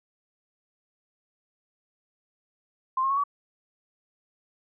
sine tone with pitch steps, 1046.5 / 1075.9 / 1106.2 / 1137.3 Hz, C6 / C6 / C#6 / C#6, 0 / +48 / -4 / +44 cents, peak -22 dBFS, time 2.97-3.238 s, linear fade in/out 5 ms, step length 67 ms, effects none

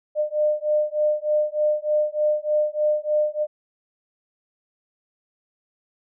sine beating tone pair, 602 / 605.3 Hz, D5 / D#5, +43 / -48 cents, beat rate 3.3 Hz, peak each -22 dBFS, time 0.15-3.47 s, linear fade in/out 50 ms, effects none

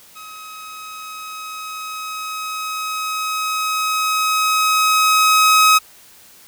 sawtooth tone with level ramp, 1271 Hz, D#6, 36 cents sharp, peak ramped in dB -31 to -5 dBFS, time 0.15-5.79 s, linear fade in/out 20 ms, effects white hiss -46 dBFS RMS until 6.47 s

